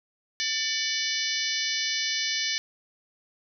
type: harmonic tone with a mistuned harmonic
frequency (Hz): 592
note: D5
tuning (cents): +14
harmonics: 3 / 4 / 5 / 6 / 7 / 8 / 9 / 10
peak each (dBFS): -34 / -34 / -34 / -34 / -34 / -34 / -34 / -34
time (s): 0.4-2.58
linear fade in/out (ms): 0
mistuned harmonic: 4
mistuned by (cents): -69
effects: none